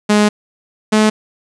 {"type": "tone pair in turn", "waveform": "sawtooth", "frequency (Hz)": [209.2, 215], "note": ["G#3", "A3"], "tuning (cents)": [13, -40], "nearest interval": "unison", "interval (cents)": 47, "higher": "second", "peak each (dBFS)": -5, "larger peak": "neither", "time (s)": [[0.09, 0.29], [0.92, 1.1]], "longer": "first", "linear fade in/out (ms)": 10, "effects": ["resampled to 22050 Hz", "7-bit"]}